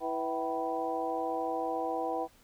harmonic tone with a mistuned harmonic, 164.1 Hz, E3, 8 cents flat, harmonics 2 / 3 / 4 / 5 / 6, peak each -38 / -36 / -38 / -34 / -40 dBFS, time 0-2.28 s, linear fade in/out 50 ms, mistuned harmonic 5, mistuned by -110 cents, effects pink hiss -62 dBFS RMS until 2.43 s

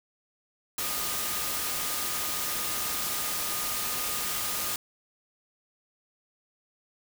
sine tone in noise, 1228 Hz, D#6, 23 cents flat, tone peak -41 dBFS, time 0.78-4.76 s, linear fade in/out 2 ms, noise white, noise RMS -31 dBFS, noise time 0.78-4.76 s, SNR -13 dB, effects none

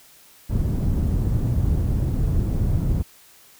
white low-pass noise, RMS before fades -21 dBFS, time 0.49-3.03 s, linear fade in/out 20 ms, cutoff 110 Hz, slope 12 dB/octave, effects white hiss -51 dBFS RMS until 3.59 s

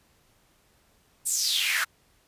pink noise with high-pass filter sweep, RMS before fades -26 dBFS, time 1.25-1.85 s, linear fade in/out 20 ms, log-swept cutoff 9000 to 1400 Hz, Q 5, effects pink hiss -64 dBFS RMS until 2.27 s + resampled to 32000 Hz

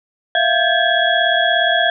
sine tone cluster, 662 / 699 / 1588 / 1710 / 3328 Hz, E5 / F5 / G6 / A6 / G#7, +7 / +1 / +22 / -50 / +3 cents, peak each -19 dBFS, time 0.35-1.9 s, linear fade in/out 2 ms, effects none

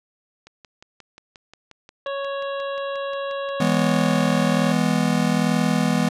click train, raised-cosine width 0.2 ms, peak -26 dBFS, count 21, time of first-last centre 0.47-4.022 s, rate 5.63 Hz
harmonic tone, 554.4 Hz, C#5, in tune, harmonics 1 / 2 / 3 / 5 / 6 / 7, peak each -26 / -32 / -36 / -40 / -42 / -43 dBFS, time 2.06-4.72 s, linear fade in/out 2 ms
square chord, E major, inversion none, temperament just, 164.81 / 206 / 247.2 Hz, E3 / G#3 / B3, 0 / -14 / +2 cents, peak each -23 dBFS, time 3.6-6.09 s, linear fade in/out 5 ms
effects low-pass 10000 Hz 12 dB/octave

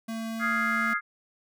square tone, 225.3 Hz, A3, 41 cents sharp, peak -32 dBFS, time 0.08-0.94 s, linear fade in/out 10 ms
sine chord, F minor seventh, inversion third, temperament equal, 1244.5 / 1396.9 / 1661.2 / 2093 Hz, Eb6 / F6 / Ab6 / C7, 0 / 0 / 0 / 0 cents, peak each -30 dBFS, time 0.39-1.01 s, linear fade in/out 50 ms
effects none

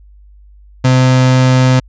35% pulse tone, 128.7 Hz, C3, 28 cents flat, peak -5 dBFS, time 0.84-1.8 s, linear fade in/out 10 ms, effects added 50 Hz sine -38 dBFS peak until 1.88 s + resampled to 16000 Hz

